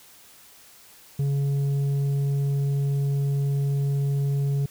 sine tone with tanh clipping, 140 Hz, C#3, 18 cents sharp, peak -22 dBFS, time 1.19-4.66 s, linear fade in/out 5 ms, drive 5 dB, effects white hiss -51 dBFS RMS until 4.7 s

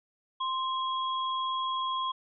sine tone pair together, 1046.5 / 3306 Hz, C6 / G#7, 0 / -9 cents, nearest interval octave + minor sixth, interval 1991 cents, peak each -29 / -36 dBFS, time 0.4-2.12 s, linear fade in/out 10 ms, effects none

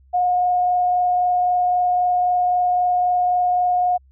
sine tone with frequency modulation, 720 Hz, F#5, 47 cents flat, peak -15 dBFS, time 0.13-3.98 s, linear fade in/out 20 ms, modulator 23.8 Hz, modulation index 0.21, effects added 66 Hz sine -49 dBFS peak until 4.11 s

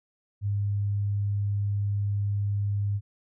sine tone, 101.5 Hz, G#2, 39 cents flat, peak -24 dBFS, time 0.41-3.01 s, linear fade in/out 50 ms, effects none

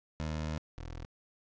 20% pulse tone pair in turn, 77.78 / 41.2 Hz, D#2 / E1, 0 / 0 cents, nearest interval major seventh, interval 1100 cents, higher first, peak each -29 / -36 dBFS, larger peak first, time 0.2-0.58 / 0.78-1.05 s, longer first, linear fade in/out 0 ms, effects resampled to 16000 Hz + 10-bit

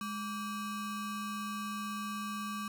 square ring-modulated tone, 683 Hz, F5, 39 cents flat, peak -34 dBFS, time 0.01-2.68 s, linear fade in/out 2 ms, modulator 474 Hz, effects none

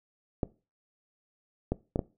clicks, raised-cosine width 2 ms, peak -14 dBFS, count 4, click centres 0.432 / 1.72 / 1.959 / 1.992 s, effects noise-tail reverb RT60 0.3 s tail -20 dB re dry

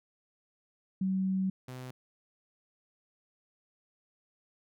sine / sawtooth tone pair in turn, 189.7 / 127.6 Hz, F#3 / C3, +43 / -43 cents, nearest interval perfect fifth, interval 686 cents, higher first, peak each -27 / -37 dBFS, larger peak first, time 1.01-1.5 / 1.68-1.91 s, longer first, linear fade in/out 5 ms, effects none

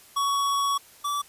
square tone pair in turn, 1121 / 1155.2 Hz, C#6 / D6, +19 / -29 cents, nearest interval minor second, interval 52 cents, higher second, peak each -23 / -26 dBFS, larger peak first, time 0.16-0.78 / 1.04-1.22 s, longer first, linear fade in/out 10 ms, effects white hiss -52 dBFS RMS until 1.28 s + resampled to 32000 Hz

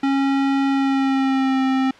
square tone with pitch glide, 273.8 to 264 Hz, C#4 to C4, -21 to +16 cents, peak -17 dBFS, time 0.03-1.91 s, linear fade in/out 5 ms, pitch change -63 cents, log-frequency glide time 0.69-1.63 s, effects white hiss -45 dBFS RMS until 1.99 s + low-pass 3000 Hz 12 dB/octave

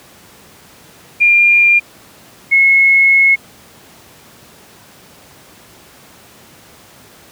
sine tone pair in turn, 2401 / 2178 Hz, D7 / C#7, +38 / -31 cents, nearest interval major second, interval 169 cents, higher first, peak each -6 dBFS, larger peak neither, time 1.2-1.8 / 2.51-3.36 s, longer second, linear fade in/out 20 ms, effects pink hiss -42 dBFS RMS until 7.31 s + high-pass 100 Hz 12 dB/octave

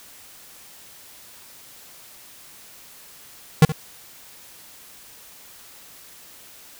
square tone with echo, 155.7 Hz, D#3, 2 cents sharp, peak -8 dBFS, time 3.62-3.65 s, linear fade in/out 2 ms, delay 71 ms, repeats 1, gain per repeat -15 dB, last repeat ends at 3.721 s, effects white hiss -46 dBFS RMS until 6.79 s

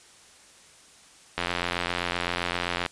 click train, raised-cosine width 0.3 ms, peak -10 dBFS, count 131, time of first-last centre 1.38-2.862 s, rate 87.7 Hz, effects white hiss -53 dBFS RMS until 2.91 s + resampled to 22050 Hz

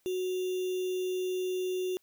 sine tone with sample-and-hold, 368.5 Hz, F#4, 7 cents flat, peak -29 dBFS, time 0.06-1.97 s, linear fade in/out 0 ms, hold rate 3150 Hz, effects white hiss -71 dBFS RMS until 2.02 s

